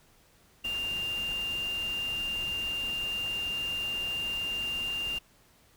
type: tone in noise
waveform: sine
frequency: 2794 Hz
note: F7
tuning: in tune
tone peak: -30 dBFS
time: 0.64-5.19 s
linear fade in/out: 10 ms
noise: pink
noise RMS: -44 dBFS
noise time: 0.64-5.19 s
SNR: +11 dB
effects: pink hiss -62 dBFS RMS until 5.76 s